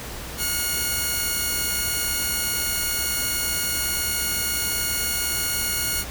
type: tone pair together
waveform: 5% pulse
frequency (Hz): 1436.2 / 2185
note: F6 / C#7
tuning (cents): +48 / -26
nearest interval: perfect fifth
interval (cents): 726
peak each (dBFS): -14 / -16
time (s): 0.37-6.05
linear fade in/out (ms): 50
effects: added 60 Hz sine -38 dBFS peak until 6.1 s + pink hiss -35 dBFS RMS until 6.1 s